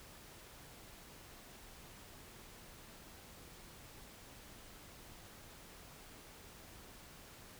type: silence
effects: pink hiss -56 dBFS RMS until 7.59 s